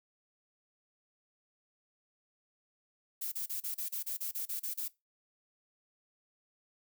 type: noise bursts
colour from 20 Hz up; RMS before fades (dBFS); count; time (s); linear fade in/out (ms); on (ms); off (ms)
violet; -37; 12; 3.21-4.882; 10; 110; 32
effects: noise-tail reverb RT60 0.2 s tail -19 dB re dry